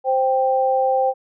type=tone pair together; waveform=sine; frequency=523.3 / 785.8 Hz; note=C5 / G5; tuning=0 / +4 cents; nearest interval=perfect fifth; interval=704 cents; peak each=-18 dBFS; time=0.04-1.14 s; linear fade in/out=50 ms; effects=none